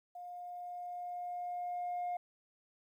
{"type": "tone with level ramp", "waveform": "sine", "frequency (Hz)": 711, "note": "F5", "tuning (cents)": 31, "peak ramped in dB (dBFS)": [-44, -32], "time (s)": [0.15, 2.17], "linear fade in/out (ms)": 5, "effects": ["tanh soft clip ceiling -33 dBFS", "12-bit"]}